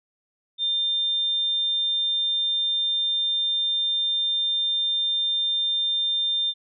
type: tone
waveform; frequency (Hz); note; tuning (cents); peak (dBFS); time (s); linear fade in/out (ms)
sine; 3600; A7; +39; -21; 0.58-6.54; 50
effects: none